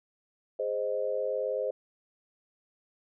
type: chord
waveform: sine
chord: Ab major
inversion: none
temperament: equal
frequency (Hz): 415.3 / 523.3 / 622.3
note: Ab4 / C5 / Eb5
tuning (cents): 0 / 0 / 0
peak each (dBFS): -35 / -30 / -34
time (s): 0.59-1.71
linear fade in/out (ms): 5
effects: none